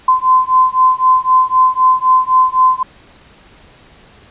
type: beating tone pair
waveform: sine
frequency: 1027 / 1030.9 Hz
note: C6 / C6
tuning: -33 / -26 cents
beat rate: 3.9 Hz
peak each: -11 dBFS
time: 0.08-2.83 s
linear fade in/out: 5 ms
effects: pink hiss -44 dBFS RMS until 4.3 s + resampled to 8000 Hz